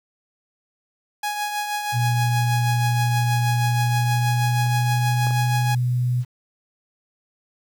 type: tone with tremolo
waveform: sawtooth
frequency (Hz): 832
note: G#5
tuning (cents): +3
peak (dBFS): -18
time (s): 1.23-5.75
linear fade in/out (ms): 5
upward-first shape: triangle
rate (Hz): 6.3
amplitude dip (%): 50
type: tone with pitch glide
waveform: sine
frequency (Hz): 120 to 123.73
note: B2 to B2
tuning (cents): -49 to +4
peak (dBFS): -18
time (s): 1.92-6.25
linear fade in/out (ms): 50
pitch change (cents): +53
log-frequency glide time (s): 3.62-5.71
type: clicks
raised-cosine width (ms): 1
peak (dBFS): -30 / -20 / -22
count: 3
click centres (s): 4.664 / 5.269 / 5.308
effects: 8-bit